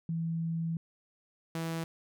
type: tone pair in turn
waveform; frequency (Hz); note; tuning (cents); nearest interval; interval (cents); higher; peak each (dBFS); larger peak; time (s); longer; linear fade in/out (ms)
sine / sawtooth; 164.81 / 164.12; E3 / E3; 0 / -7; unison; 7; first; -30 / -29; second; 0.09-0.77 / 1.55-1.84; first; 2
effects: none